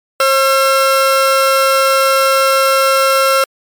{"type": "tone pair together", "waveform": "40% pulse", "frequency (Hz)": [537, 1353.2], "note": ["C5", "E6"], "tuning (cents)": [45, 45], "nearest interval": "octave + major third", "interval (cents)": 1600, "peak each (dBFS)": -11, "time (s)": [0.2, 3.44], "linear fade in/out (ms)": 2, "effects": ["MP3 96 kbps"]}